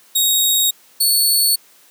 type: tone pair in turn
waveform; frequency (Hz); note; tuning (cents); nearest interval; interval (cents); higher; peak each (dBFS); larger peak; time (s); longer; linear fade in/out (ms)
15% pulse; 3769 / 4429; A#7 / C#8; +18 / -2; minor third; 280; second; -6; neither; 0.15-0.71 / 1-1.56; neither; 10
effects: white hiss -50 dBFS RMS until 1.9 s + high-pass 200 Hz 12 dB/octave